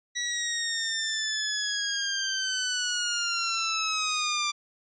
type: linear sweep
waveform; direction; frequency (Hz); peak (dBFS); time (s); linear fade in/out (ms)
10% pulse; down; 1942 to 1178; -17; 0.15-4.52; 20
effects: resampled to 16000 Hz